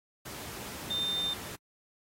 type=tone in noise; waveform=sine; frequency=3600 Hz; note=A7; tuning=39 cents sharp; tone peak=-29 dBFS; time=0.9-1.34 s; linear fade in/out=10 ms; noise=pink; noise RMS=-42 dBFS; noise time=0.25-1.56 s; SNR=+10 dB; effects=high-pass 80 Hz 12 dB/octave + AAC 48 kbps